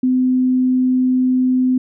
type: tone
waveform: sine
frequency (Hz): 255.2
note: C4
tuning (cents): -43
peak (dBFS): -12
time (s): 0.03-1.78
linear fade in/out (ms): 5
effects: none